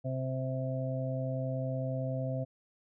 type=harmonic tone; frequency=130.81 Hz; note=C3; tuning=in tune; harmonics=1 / 2 / 4 / 5; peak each=-33 / -40 / -39 / -39 dBFS; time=0.04-2.45 s; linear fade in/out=20 ms; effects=none